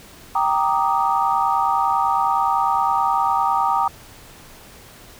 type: chord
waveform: sine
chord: Eb major seventh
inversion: first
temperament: equal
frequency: 784 / 932.3 / 1174.7 / 1244.5 Hz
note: G5 / Bb5 / D6 / Eb6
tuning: 0 / 0 / 0 / 0 cents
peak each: -21 / -20 / -24 / -23 dBFS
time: 0.35-3.88 s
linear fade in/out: 5 ms
effects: pink hiss -44 dBFS RMS until 5.19 s